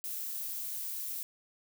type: noise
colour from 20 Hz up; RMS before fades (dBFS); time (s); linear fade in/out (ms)
violet; -38; 0.04-1.23; 0
effects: none